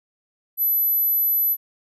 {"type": "tone", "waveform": "sine", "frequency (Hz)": 11980, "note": "F#9", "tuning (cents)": 20, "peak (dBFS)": -17, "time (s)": [0.57, 1.57], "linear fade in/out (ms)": 50, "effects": []}